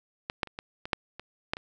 clicks, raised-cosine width 0.3 ms, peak -15 / -10 / -29 / -20 / -21 / -8 / -24 / -11 / -23 dBFS, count 9, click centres 0.299 / 0.432 / 0.473 / 0.589 / 0.855 / 0.932 / 1.196 / 1.535 / 1.569 s, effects none

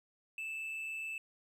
triangle tone with amplitude modulation, 2637 Hz, E7, in tune, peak -35 dBFS, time 0.38-1.18 s, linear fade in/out 2 ms, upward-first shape sine, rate 147 Hz, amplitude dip 35%, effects none

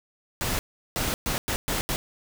pink noise bursts at uneven times, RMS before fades -27 dBFS, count 6, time 0.41-0.59 / 0.96-1.14 / 1.26-1.38 / 1.48-1.56 / 1.68-1.81 / 1.89-1.96 s, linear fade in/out 0 ms, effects none

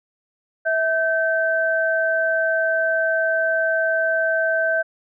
sine tone pair together, 650 / 1548.4 Hz, E5 / G6, -24 / -22 cents, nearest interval octave + minor third, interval 1502 cents, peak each -20 dBFS, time 0.65-4.83 s, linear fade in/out 20 ms, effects none

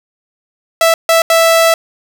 sawtooth tone bursts at uneven times, 659.3 Hz, E5, in tune, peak -3 dBFS, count 3, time 0.81-0.94 / 1.09-1.22 / 1.3-1.74 s, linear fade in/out 2 ms, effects none

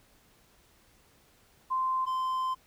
sine / triangle tone pair in turn, 1040 / 1036.4 Hz, C6 / C6, -11 / -17 cents, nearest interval unison, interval 6 cents, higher first, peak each -26 dBFS, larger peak neither, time 1.7-2.06 / 2.06-2.55 s, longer second, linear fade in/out 20 ms, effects pink hiss -63 dBFS RMS until 2.66 s

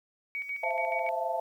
sine tone with tremolo, 2254 Hz, C#7, 28 cents sharp, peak -31 dBFS, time 0.35-1.09 s, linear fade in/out 0 ms, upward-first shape square, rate 7 Hz, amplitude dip 60%
sine chord, F major seventh, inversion second, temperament equal with one note detuned, 523.3 / 659.3 / 682.9 / 880 Hz, C5 / E5 / F5 / A5, 0 / 0 / -39 / 0 cents, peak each -36 / -34 / -33 / -33 dBFS, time 0.63-1.4 s, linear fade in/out 5 ms
effects 10-bit

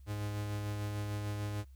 45% pulse tone with tremolo, 103.83 Hz, G#2, in tune, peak -34 dBFS, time 0.06-1.65 s, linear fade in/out 50 ms, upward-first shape sine, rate 6.7 Hz, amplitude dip 25%, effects added 66 Hz sine -51 dBFS peak until 1.75 s + white hiss -75 dBFS RMS until 1.75 s

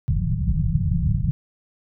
white low-pass noise, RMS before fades -21 dBFS, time 0.08-1.31 s, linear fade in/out 0 ms, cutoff 180 Hz, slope 96 dB/octave, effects none

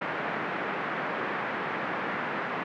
white band-pass noise, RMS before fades -32 dBFS, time 0.01-2.64 s, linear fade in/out 10 ms, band 150 to 1900 Hz, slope 24 dB/octave, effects none

